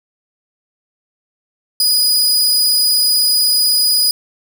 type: tone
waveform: sawtooth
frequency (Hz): 4942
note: D#8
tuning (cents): -13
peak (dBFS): -8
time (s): 1.8-4.11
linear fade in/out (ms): 2
effects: none